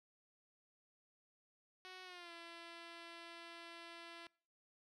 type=tone with pitch glide; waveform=5% pulse; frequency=370.4 to 337.7 Hz; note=F#4 to E4; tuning=+2 to +42 cents; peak=-40 dBFS; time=1.85-4.27 s; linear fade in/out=0 ms; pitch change=-160 cents; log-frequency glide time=2.04-2.32 s; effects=noise-tail reverb RT60 0.5 s tail -25 dB re dry + low-pass 6000 Hz 12 dB/octave